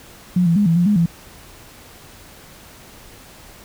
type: tone with pitch steps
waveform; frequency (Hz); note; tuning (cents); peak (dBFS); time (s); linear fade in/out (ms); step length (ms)
sine; 179.3 / 168 / 205.5 / 165.8 / 174.9 / 207.7 / 168.4; F3 / E3 / G#3 / E3 / F3 / G#3 / E3; +46 / +33 / -18 / +10 / +3 / 0 / +37; -12; 0.36-1.06; 5; 100
effects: pink hiss -43 dBFS RMS until 3.64 s